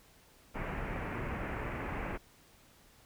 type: low-pass noise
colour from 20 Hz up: pink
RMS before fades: -38 dBFS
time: 0.54-2.18 s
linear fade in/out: 20 ms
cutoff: 2500 Hz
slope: 48 dB/octave
effects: pink hiss -62 dBFS RMS until 3.05 s